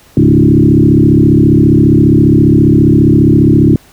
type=tone with frequency modulation; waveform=sine; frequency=220 Hz; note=A3; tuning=in tune; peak=-3 dBFS; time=0.17-3.76 s; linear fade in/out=2 ms; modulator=34.8 Hz; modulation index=3.6; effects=pink hiss -43 dBFS RMS until 3.92 s